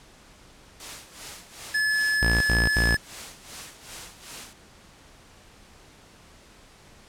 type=noise with tremolo; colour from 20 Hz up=white; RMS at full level=-37 dBFS; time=0.8-4.53 s; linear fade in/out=0 ms; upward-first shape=sine; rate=2.6 Hz; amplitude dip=80%
type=tone; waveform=square; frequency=1720 Hz; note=A6; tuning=40 cents flat; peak=-22 dBFS; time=1.74-2.97 s; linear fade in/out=10 ms
type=tone bursts; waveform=sawtooth; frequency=57.5 Hz; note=A#1; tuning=23 cents flat; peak=-18 dBFS; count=3; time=2.22-2.95 s; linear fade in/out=5 ms; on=190 ms; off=80 ms
effects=pink hiss -52 dBFS RMS until 7.08 s + low-pass 9000 Hz 12 dB/octave